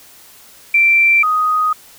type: tone pair in turn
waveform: sine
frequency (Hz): 2349 / 1248.3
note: D7 / D#6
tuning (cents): 0 / +5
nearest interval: major seventh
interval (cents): 1095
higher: first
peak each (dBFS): -8 / -12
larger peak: first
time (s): 0.74-1.23 / 1.23-1.73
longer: second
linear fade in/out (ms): 5
effects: white hiss -43 dBFS RMS until 1.98 s